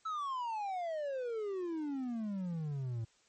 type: exponential sweep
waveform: triangle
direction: down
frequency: 1326 to 110 Hz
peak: -33 dBFS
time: 0.05-3.05 s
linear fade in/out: 10 ms
effects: white hiss -69 dBFS RMS until 3.28 s + MP3 32 kbps